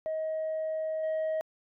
sine tone with level steps, 632 Hz, D#5, 27 cents sharp, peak -28 / -25 dBFS, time 0.06-1.41 s, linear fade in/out 0 ms, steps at 1.03 s, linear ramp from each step 5 ms, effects tanh soft clip ceiling -27 dBFS

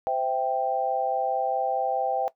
sine chord, C major, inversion none, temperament equal with one note detuned, 516.6 / 659.3 / 784 Hz, C5 / E5 / G5, -22 / 0 / 0 cents, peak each -30 / -28 / -25 dBFS, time 0.07-2.28 s, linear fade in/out 0 ms, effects noise-tail reverb RT60 0.1 s tail -17 dB re dry

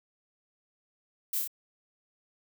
violet noise with echo, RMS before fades -31 dBFS, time 1.33-1.39 s, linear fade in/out 5 ms, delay 29 ms, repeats 3, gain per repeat -2 dB, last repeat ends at 1.477 s, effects none

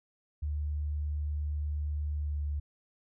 sine tone with pitch glide, 74.3 to 73.15 Hz, D2 to D2, +21 to -6 cents, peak -30 dBFS, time 0.42-2.6 s, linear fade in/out 10 ms, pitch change -27 cents, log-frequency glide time 2.17-2.44 s, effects none

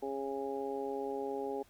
harmonic tone, 137 Hz, C#3, 20 cents flat, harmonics 2 / 3 / 4 / 5 / 6, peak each -43 / -37 / -43 / -50 / -42 dBFS, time 0.02-1.63 s, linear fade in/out 10 ms, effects pink hiss -65 dBFS RMS until 1.69 s

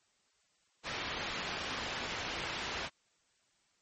white low-pass noise, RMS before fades -39 dBFS, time 0.83-2.9 s, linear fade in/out 50 ms, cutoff 3100 Hz, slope 12 dB/octave, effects white hiss -73 dBFS RMS until 3.81 s + MP3 32 kbps

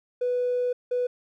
triangle tone pair in turn, 493.9 / 493.9 Hz, B4 / B4, 0 / 0 cents, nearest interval unison, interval 0 cents, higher neither, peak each -19 dBFS, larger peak neither, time 0.21-0.73 / 0.91-1.07 s, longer first, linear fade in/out 10 ms, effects tanh soft clip ceiling -20 dBFS

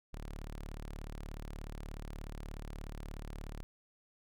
sawtooth tone, 36.71 Hz, D1, in tune, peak -38 dBFS, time 0.13-3.63 s, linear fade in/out 0 ms, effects none

